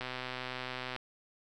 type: click train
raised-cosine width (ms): 0.3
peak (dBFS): -22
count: 122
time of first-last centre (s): 0.01-0.963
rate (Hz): 127
effects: none